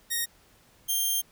5% pulse tone pair in turn, 1864.7 / 3180 Hz, A#6 / G7, 0 / +24 cents, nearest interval major sixth, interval 924 cents, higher second, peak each -16 dBFS, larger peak neither, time 0.1-0.26 / 0.88-1.22 s, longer second, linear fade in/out 20 ms, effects pink hiss -60 dBFS RMS until 1.31 s

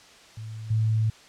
sine tone with level steps, 110.1 Hz, A2, 2 cents sharp, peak -34 / -20 dBFS, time 0.37-1.1 s, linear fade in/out 5 ms, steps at 0.7 s, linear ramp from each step 10 ms, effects white hiss -51 dBFS RMS until 1.28 s + low-pass 6000 Hz 12 dB/octave

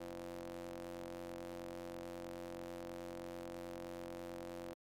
sawtooth ring-modulated tone, 89.3 Hz, F2, 39 cents sharp, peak -38 dBFS, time 0-4.74 s, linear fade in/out 10 ms, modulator 425 Hz, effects MP3 64 kbps

